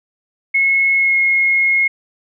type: tone with pitch glide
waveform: sine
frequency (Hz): 2179 to 2158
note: C#7 to C#7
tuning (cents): -30 to -47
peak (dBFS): -11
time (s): 0.54-1.88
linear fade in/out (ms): 10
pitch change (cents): -17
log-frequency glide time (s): 0.94-1.17
effects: none